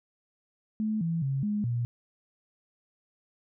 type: tone with pitch steps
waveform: sine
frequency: 216.2 / 165.9 / 135.9 / 208.3 / 119.5 Hz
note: A3 / E3 / C#3 / G#3 / A#2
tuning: -30 / +11 / -34 / +5 / +43 cents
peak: -26 dBFS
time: 0.8-1.85 s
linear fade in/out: 0 ms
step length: 210 ms
effects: none